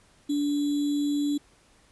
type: tone with sample-and-hold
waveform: sine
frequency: 289.9 Hz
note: D4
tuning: 22 cents flat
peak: -23 dBFS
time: 0.29-1.38 s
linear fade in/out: 10 ms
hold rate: 3675 Hz
effects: pink hiss -60 dBFS RMS until 1.91 s + resampled to 24000 Hz